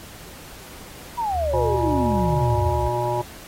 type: exponential sweep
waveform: sine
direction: down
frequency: 987.8 to 62.2 Hz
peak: -21 dBFS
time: 1.17-2.89 s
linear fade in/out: 20 ms
type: tone with vibrato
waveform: sine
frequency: 73.7 Hz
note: D2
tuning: 7 cents sharp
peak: -26 dBFS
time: 1.31-2.86 s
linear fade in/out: 50 ms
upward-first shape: sine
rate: 2.9 Hz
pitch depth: 84 cents each way
type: harmonic tone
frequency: 120.5 Hz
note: B2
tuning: 42 cents flat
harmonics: 1 / 3 / 5 / 7 / 8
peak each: -27 / -27 / -27 / -27 / -27 dBFS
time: 1.53-3.22 s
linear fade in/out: 10 ms
effects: pink hiss -42 dBFS RMS until 3.47 s + AAC 48 kbps